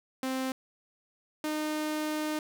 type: tone pair in turn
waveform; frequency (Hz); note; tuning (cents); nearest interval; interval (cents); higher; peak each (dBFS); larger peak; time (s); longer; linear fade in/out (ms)
sawtooth; 261.6 / 306.2; C4 / D#4; 0 / -28; minor third; 272; second; -26; neither; 0.23-0.52 / 1.44-2.39; second; 2
effects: none